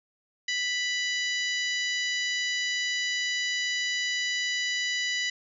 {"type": "harmonic tone with a mistuned harmonic", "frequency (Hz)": 987.8, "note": "B5", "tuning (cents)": 0, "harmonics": [2, 3, 4, 5, 6, 7], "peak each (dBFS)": [-29, -33, -35, -37, -39, -40], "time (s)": [0.48, 5.3], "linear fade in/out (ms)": 5, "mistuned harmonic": 5, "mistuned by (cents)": -20, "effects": []}